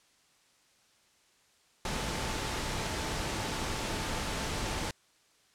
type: tone in noise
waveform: sine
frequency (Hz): 880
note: A5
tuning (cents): 0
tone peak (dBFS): -45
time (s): 1.85-4.91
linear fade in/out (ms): 2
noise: pink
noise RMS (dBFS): -34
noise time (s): 1.85-4.91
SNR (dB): -14
effects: white hiss -66 dBFS RMS until 5.54 s + low-pass 8000 Hz 12 dB/octave